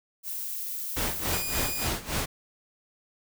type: noise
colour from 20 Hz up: violet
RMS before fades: -34 dBFS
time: 0.23-1.87 s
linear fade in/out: 50 ms
type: noise with tremolo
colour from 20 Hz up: pink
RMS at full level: -28 dBFS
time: 0.96-2.26 s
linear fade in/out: 10 ms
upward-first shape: sine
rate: 3.5 Hz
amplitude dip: 85%
type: tone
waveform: 10% pulse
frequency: 2455 Hz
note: D#7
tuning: 24 cents flat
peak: -24 dBFS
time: 1.33-1.88 s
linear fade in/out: 0 ms
effects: none